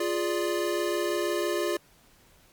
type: chord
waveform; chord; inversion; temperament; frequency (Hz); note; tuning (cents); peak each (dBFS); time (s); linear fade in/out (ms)
square; D diminished; first; equal; 349.2 / 415.3 / 587.3; F4 / Ab4 / D5; 0 / 0 / 0; -29 / -32 / -32; 0-1.77; 5
effects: pink hiss -59 dBFS RMS until 2.52 s + MP3 96 kbps